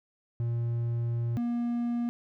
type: tone pair in turn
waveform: triangle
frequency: 117.7 / 237.9 Hz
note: A#2 / A#3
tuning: +17 / +35 cents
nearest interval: octave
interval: 1218 cents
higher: second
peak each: -25 dBFS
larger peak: neither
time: 0.4-1.37 / 1.37-2.09 s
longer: first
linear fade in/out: 0 ms
effects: none